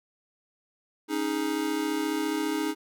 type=chord; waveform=square; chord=C# suspended second; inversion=none; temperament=just; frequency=277.2 / 311.8 / 415.8 Hz; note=C#4 / D#4 / G#4; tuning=0 / +4 / +2 cents; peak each=-34 / -29 / -34 dBFS; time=1.08-2.75 s; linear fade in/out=50 ms; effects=none